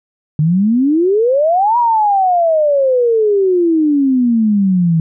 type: exponential two-way sweep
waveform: sine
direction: up then down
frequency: 146.83 to 974 to 159.5 Hz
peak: -9 dBFS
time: 0.39-5 s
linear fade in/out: 2 ms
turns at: 1.78 s
effects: none